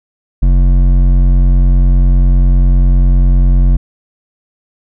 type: tone with hard clipping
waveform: sine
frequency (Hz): 45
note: F#1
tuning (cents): -47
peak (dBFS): -7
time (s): 0.42-3.77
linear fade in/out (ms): 10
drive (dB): 10
effects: none